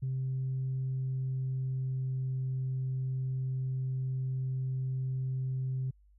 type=tone with pitch glide; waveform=sine; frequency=131.3 to 130.54 Hz; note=C3 to C3; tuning=+6 to -4 cents; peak=-29 dBFS; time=0.02-5.91 s; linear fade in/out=10 ms; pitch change=-10 cents; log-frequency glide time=0.76-2.44 s; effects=tanh soft clip ceiling -27 dBFS + added 50 Hz sine -59 dBFS peak until 6.18 s